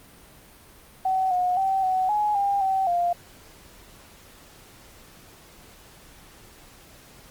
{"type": "tone with pitch steps", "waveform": "sine", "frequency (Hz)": [757, 724, 771, 749, 839, 800, 768, 698], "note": ["F#5", "F#5", "G5", "F#5", "G#5", "G5", "G5", "F5"], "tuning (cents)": [39, -38, -29, 21, 17, 35, -36, -1], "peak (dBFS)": -20, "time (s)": [1.05, 3.13], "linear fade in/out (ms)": 5, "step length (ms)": 260, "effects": ["pink hiss -50 dBFS RMS until 7.3 s", "Opus 32 kbps"]}